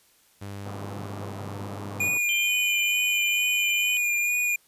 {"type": "tone", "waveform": "sawtooth", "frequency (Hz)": 99.9, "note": "G2", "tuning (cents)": 33, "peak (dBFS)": -31, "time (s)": [0.41, 2.09], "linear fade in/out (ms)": 10}
{"type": "band-pass noise", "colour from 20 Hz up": "pink", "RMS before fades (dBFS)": -40, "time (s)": [0.65, 2.18], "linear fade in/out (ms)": 10, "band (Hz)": [110, 1300], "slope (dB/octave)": 48}
{"type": "tone with vibrato", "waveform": "square", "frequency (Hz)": 2432, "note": "D#7", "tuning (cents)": -40, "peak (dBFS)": -23, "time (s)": [2, 4.56], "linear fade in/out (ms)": 5, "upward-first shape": "sine", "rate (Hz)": 2.2, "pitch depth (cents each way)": 21}
{"type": "tone with pitch glide", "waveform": "sine", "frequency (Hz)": [3115, 3040], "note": ["G7", "F#7"], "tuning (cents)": [-12, 46], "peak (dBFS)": -28, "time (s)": [2.29, 3.97], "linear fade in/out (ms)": 0, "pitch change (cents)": -42, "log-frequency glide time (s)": [2.46, 2.53]}
{"effects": ["white hiss -61 dBFS RMS until 4.67 s", "resampled to 32000 Hz"]}